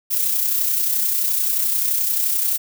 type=noise with amplitude modulation; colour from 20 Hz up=violet; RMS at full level=-18 dBFS; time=0.1-2.58 s; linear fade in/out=20 ms; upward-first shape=sine; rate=31.5 Hz; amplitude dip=40%; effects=none